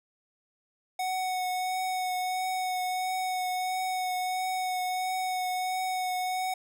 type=tone with vibrato; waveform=square; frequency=740 Hz; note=F#5; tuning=in tune; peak=-29 dBFS; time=0.99-6.54 s; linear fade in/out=5 ms; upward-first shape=triangle; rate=1.5 Hz; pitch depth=18 cents each way; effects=none